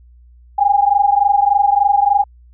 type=tone pair together; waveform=sine; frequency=799 / 822.4 Hz; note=G5 / G#5; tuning=+33 / -17 cents; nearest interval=unison; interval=50 cents; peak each=-13 dBFS; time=0.58-2.24 s; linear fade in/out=10 ms; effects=added 60 Hz sine -42 dBFS peak until 2.53 s